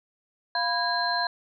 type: tone cluster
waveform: sine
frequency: 699 / 989 / 1639 / 4130 Hz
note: F5 / B5 / G#6 / C8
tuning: +1 / +2 / -23 / -23 cents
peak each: -29 dBFS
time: 0.55-1.27 s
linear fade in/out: 2 ms
effects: none